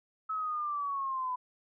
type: linear sweep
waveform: sine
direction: down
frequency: 1297 to 995 Hz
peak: -31 dBFS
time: 0.29-1.36 s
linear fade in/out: 10 ms
effects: none